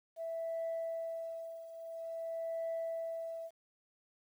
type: tone with tremolo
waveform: sine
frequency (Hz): 659.3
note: E5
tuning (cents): 0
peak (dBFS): -33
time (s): 0.16-3.51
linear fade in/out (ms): 50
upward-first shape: triangle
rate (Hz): 0.49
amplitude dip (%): 80
effects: tanh soft clip ceiling -32 dBFS + 11-bit